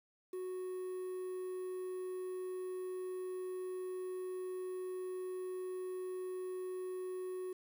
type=tone with quantisation; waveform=triangle; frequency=368.9 Hz; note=F#4; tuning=5 cents flat; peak=-37 dBFS; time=0.33-7.53 s; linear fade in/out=5 ms; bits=10; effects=none